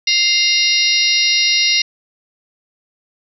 harmonic tone with a mistuned harmonic, 698.5 Hz, F5, in tune, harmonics 3 / 4 / 5 / 6 / 7 / 8, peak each -19 / -19 / -19 / -19 / -19 / -19 dBFS, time 0.07-1.82 s, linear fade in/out 5 ms, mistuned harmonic 5, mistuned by +120 cents, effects none

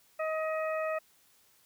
harmonic tone, 631 Hz, D#5, 24 cents sharp, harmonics 1 / 2 / 3 / 4, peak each -31 / -37 / -41 / -43 dBFS, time 0.19-0.99 s, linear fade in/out 10 ms, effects white hiss -65 dBFS RMS until 1.65 s

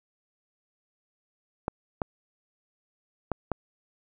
clicks, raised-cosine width 1 ms, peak -13 dBFS, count 4, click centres 1.681 / 2.018 / 3.317 / 3.517 s, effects none

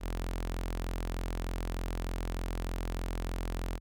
sawtooth tone with notch filter, 43.28 Hz, F1, 15 cents flat, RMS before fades -35 dBFS, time 0-3.8 s, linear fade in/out 50 ms, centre 130 Hz, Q 1.4, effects none

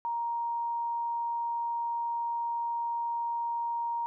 sine tone, 937 Hz, A#5, 9 cents sharp, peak -29 dBFS, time 0.05-4.06 s, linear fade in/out 0 ms, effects none

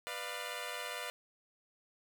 10% pulse chord, B diminished, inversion none, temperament equal with one note detuned, 493.9 / 596.2 / 698.5 Hz, B4 / D5 / F5, 0 / +26 / 0 cents, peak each -35 / -35 / -36 dBFS, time 0.07-1.1 s, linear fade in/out 0 ms, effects none

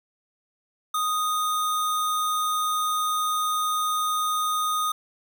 sine tone with sample-and-hold, 1244.5 Hz, D#6, in tune, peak -22 dBFS, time 0.94-4.92 s, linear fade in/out 5 ms, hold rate 4900 Hz, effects none

